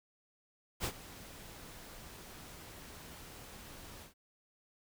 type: noise with ADSR envelope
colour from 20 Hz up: pink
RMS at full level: -34 dBFS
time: 0.8-4.14 s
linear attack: 46 ms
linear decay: 69 ms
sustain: -17 dB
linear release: 120 ms
effects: none